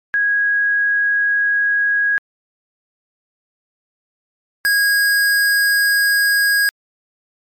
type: tone pair in turn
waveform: sine / square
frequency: 1652 / 1642.5 Hz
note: G#6 / G#6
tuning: -10 / -20 cents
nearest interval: unison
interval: 10 cents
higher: first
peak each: -13 dBFS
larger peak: neither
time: 0.14-2.18 / 4.65-6.69 s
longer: neither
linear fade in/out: 0 ms
effects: MP3 96 kbps